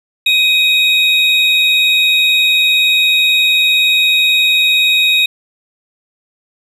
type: tone pair together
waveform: triangle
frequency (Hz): 2512 / 3769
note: D#7 / A#7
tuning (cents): +16 / +18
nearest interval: perfect fifth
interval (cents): 702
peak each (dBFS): -10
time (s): 0.26-5.26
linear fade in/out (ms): 5
effects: none